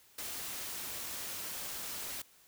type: noise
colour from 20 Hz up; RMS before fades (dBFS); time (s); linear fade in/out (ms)
white; -41; 0.18-2.22; 5
effects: white hiss -63 dBFS RMS until 2.47 s